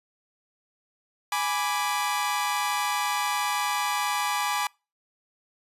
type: chord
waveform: sawtooth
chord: G# diminished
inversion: none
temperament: equal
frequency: 830.6 / 987.8 / 1174.7 Hz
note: G#5 / B5 / D6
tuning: 0 / 0 / 0 cents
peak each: -25 / -26 / -26 dBFS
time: 1.32-4.67 s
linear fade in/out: 2 ms
effects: noise-tail reverb RT60 0.3 s tail -26 dB re dry + resampled to 32000 Hz